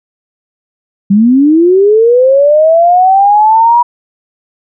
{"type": "linear sweep", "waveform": "sine", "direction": "up", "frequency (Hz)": [190.9, 969], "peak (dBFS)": -3, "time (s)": [1.1, 3.83], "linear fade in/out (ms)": 10, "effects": []}